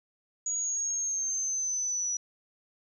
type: exponential sweep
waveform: sine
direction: down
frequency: 6790 to 5860 Hz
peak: -28 dBFS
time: 0.46-2.17 s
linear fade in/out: 5 ms
effects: none